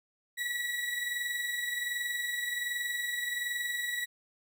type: tone pair together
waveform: 35% pulse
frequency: 1933 / 1954.3 Hz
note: B6 / B6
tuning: -38 / -19 cents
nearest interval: unison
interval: 19 cents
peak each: -31 / -38 dBFS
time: 0.37-4.06 s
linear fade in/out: 20 ms
effects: none